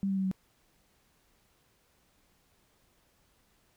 sine tone with pitch steps, 196 / 193.53 / 191.08 / 188.67 Hz, G3 / G3 / G3 / F#3, 0 / -22 / -44 / +34 cents, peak -27 dBFS, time 0.03-0.314 s, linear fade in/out 0 ms, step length 71 ms, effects pink hiss -69 dBFS RMS until 3.76 s

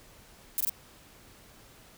violet noise bursts, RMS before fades -28 dBFS, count 3, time 0.58-0.695 s, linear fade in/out 0 ms, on 25 ms, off 20 ms, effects pink hiss -55 dBFS RMS until 1.97 s

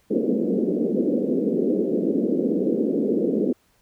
pink band-pass noise, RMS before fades -22 dBFS, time 0.1-3.53 s, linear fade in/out 10 ms, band 200 to 490 Hz, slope 48 dB/octave, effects pink hiss -63 dBFS RMS until 3.81 s

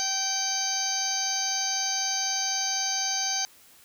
harmonic tone, 776 Hz, G5, 18 cents flat, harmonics 1 / 2 / 3 / 4 / 5 / 6 / 7 / 8, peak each -34 / -38 / -40 / -39 / -40 / -31 / -40 / -28 dBFS, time 0-3.45 s, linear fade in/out 0 ms, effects white hiss -55 dBFS RMS until 3.84 s

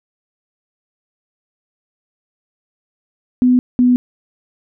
sine tone pair in turn, 250.1 / 247.8 Hz, B3 / B3, +22 / +6 cents, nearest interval unison, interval 16 cents, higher first, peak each -8 dBFS, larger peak neither, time 3.42-3.59 / 3.79-3.96 s, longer neither, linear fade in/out 0 ms, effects none

